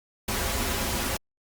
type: noise with comb filter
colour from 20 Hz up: pink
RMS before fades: -28 dBFS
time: 0.28-1.17 s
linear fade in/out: 5 ms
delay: 6.6 ms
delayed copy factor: -0.75
effects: Opus 48 kbps